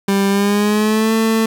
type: tone with pitch glide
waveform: 30% pulse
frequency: 197.4 to 222.9 Hz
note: G3 to A3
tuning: +12 to +23 cents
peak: -10 dBFS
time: 0.08-1.46 s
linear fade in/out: 5 ms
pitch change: +211 cents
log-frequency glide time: 0.29-1.13 s
effects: 8-bit